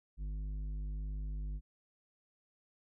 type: tone with tanh clipping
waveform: sine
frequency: 50.8 Hz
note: G#1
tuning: 38 cents flat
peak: -38 dBFS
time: 0.17-1.61 s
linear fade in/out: 50 ms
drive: 9 dB
effects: none